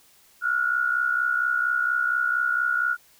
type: tone pair together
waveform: sine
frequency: 1382 / 1446.3 Hz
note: F6 / F#6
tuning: -19 / -40 cents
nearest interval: minor second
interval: 79 cents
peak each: -26 / -22 dBFS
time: 0.41-2.97 s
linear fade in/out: 50 ms
effects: white hiss -57 dBFS RMS until 3.19 s